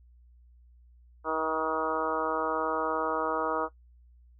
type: harmonic tone with a mistuned harmonic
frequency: 159 Hz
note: D#3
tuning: 38 cents sharp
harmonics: 2 / 3 / 4 / 5 / 6 / 7 / 8 / 9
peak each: -37 / -33 / -35 / -38 / -33 / -36 / -33 / -39 dBFS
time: 1.24-3.69 s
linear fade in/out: 50 ms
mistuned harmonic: 8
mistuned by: -23 cents
effects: noise-tail reverb RT60 0.1 s tail -18 dB re dry + added 60 Hz sine -54 dBFS peak until 4.39 s